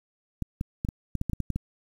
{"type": "clicks", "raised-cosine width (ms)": 5, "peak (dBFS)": -16, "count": 11, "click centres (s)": [0.423, 0.611, 0.849, 0.888, 1.153, 1.214, 1.297, 1.333, 1.403, 1.503, 1.56], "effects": ["8-bit"]}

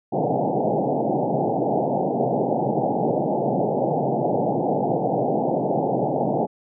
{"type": "band-pass noise", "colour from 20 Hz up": "white", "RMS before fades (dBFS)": -22, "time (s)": [0.12, 6.47], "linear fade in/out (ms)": 20, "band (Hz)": [120, 840], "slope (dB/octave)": 96, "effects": []}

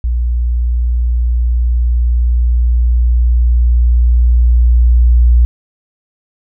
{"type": "tone with level ramp", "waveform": "sine", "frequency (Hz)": 59.7, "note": "A#1", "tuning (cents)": 42, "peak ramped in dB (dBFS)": [-11, -4], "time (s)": [0.04, 5.45], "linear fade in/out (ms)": 0, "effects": []}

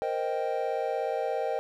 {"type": "chord", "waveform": "triangle", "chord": "C minor seventh", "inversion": "third", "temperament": "equal", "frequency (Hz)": [466.2, 523.3, 622.3, 784], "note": ["Bb4", "C5", "Eb5", "G5"], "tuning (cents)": [0, 0, 0, 0], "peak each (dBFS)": -31, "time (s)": [0.02, 1.59], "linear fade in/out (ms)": 0, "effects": []}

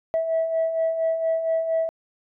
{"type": "beating tone pair", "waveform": "sine", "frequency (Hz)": [648, 652.3], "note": ["E5", "E5"], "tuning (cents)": [-30, -18], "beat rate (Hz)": 4.3, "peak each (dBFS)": [-28, -20], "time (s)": [0.14, 1.89], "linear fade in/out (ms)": 0, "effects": ["tanh soft clip ceiling -16 dBFS"]}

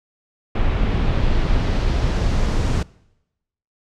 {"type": "noise with low-pass filter sweep", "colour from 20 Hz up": "brown", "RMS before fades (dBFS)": -18, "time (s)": [0.55, 2.83], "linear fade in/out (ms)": 5, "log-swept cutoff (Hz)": [2800, 7300], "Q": 1.2, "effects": ["noise-tail reverb RT60 0.9 s tail -23 dB re dry"]}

